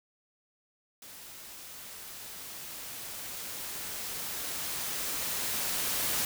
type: noise with level ramp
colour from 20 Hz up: white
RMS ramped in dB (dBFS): -48 to -30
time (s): 1.02-6.25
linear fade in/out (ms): 2
effects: none